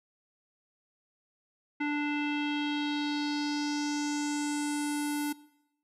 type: tone with low-pass filter sweep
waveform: square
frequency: 293.7 Hz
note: D4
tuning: in tune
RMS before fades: -31 dBFS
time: 1.8-5.33 s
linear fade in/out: 10 ms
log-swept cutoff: 2200 to 12000 Hz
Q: 3.3
effects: noise-tail reverb RT60 0.8 s tail -20 dB re dry